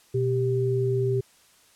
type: tone pair together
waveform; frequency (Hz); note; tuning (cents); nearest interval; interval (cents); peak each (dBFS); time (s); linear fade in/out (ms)
sine; 123.32 / 392; B2 / G4; -2 / 0; octave + minor sixth; 2002; -24; 0.14-1.21; 10
effects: white hiss -58 dBFS RMS until 1.75 s + low-pass 11000 Hz 12 dB/octave